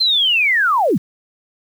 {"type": "linear sweep", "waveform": "sine", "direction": "down", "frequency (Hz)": [4186, 124.2], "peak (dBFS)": -12, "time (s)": [0, 0.98], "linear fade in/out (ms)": 10, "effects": ["7-bit"]}